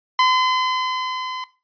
sawtooth tone with level ramp, 1022 Hz, C6, 41 cents flat, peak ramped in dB -9 to -23 dBFS, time 0.19-1.44 s, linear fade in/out 2 ms, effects noise-tail reverb RT60 0.3 s tail -17 dB re dry + resampled to 11025 Hz

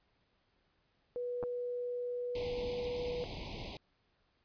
sine tone, 489.1 Hz, B4, 17 cents flat, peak -35 dBFS, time 1.16-3.24 s, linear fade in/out 0 ms
clicks, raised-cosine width 1 ms, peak -28 dBFS, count 2, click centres 1.428 / 1.437 s
pink band-stop noise, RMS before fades -43 dBFS, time 2.35-3.77 s, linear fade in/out 2 ms, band 1000 to 2100 Hz, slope 96 dB/octave
effects pink hiss -75 dBFS RMS until 4.44 s + resampled to 11025 Hz

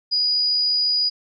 sine tone, 4913 Hz, D#8, 23 cents flat, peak -17 dBFS, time 0.11-1.1 s, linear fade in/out 20 ms, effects none

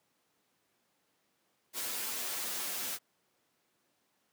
white noise with comb filter, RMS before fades -37 dBFS, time 1.73-2.99 s, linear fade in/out 50 ms, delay 8.2 ms, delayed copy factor +0.9, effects pink hiss -75 dBFS RMS until 4.32 s + high-pass 200 Hz 12 dB/octave

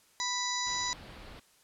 harmonic tone, 987.8 Hz, B5, in tune, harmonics 1 / 2 / 4 / 5 / 6 / 7, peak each -36 / -38 / -36 / -40 / -38 / -39 dBFS, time 0.2-0.93 s, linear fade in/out 0 ms
pink low-pass noise, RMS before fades -49 dBFS, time 0.66-1.4 s, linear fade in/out 10 ms, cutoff 4800 Hz, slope 48 dB/octave
effects white hiss -64 dBFS RMS until 1.63 s + low-pass 11000 Hz 12 dB/octave

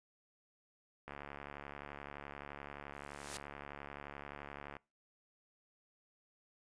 click train, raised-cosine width 0.5 ms, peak -31 dBFS, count 265, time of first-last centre 1.08-4.767 s, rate 71.6 Hz
white noise with exponential growth, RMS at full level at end -41 dBFS, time 2.93-3.37 s, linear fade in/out 1 ms, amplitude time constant 95 ms
effects noise-tail reverb RT60 0.3 s tail -25 dB re dry + resampled to 22050 Hz

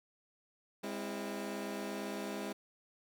20% pulse chord, Ab augmented, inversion none, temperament equal with one note detuned, 203.5 / 261.6 / 329.6 Hz, Ab3 / C4 / E4, -35 / 0 / 0 cents, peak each -36 / -40 / -39 dBFS, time 0.83-2.53 s, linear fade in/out 10 ms, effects none

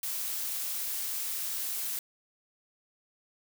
blue noise, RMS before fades -34 dBFS, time 0.03-1.99 s, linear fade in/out 2 ms, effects none

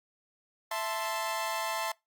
sawtooth chord, A minor, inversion second, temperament equal with one note detuned, 661.9 / 880 / 1046.5 Hz, E5 / A5 / C6, +7 / 0 / 0 cents, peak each -32 / -31 / -32 dBFS, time 0.71-1.92 s, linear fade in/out 5 ms, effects noise-tail reverb RT60 0.2 s tail -24 dB re dry + Opus 48 kbps

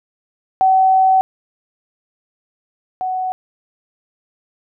sine tone pair in turn, 759 / 744.7 Hz, F#5 / F#5, +44 / +11 cents, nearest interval unison, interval 33 cents, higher first, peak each -9 / -18 dBFS, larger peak first, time 0.61-1.21 / 3.01-3.32 s, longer first, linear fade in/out 0 ms, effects none

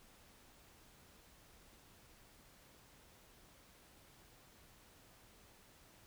silence, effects pink hiss -64 dBFS RMS until 6.06 s

